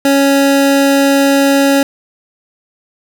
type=tone; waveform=25% pulse; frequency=277.2 Hz; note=C#4; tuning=in tune; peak=-4 dBFS; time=0.05-1.83 s; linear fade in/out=2 ms; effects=none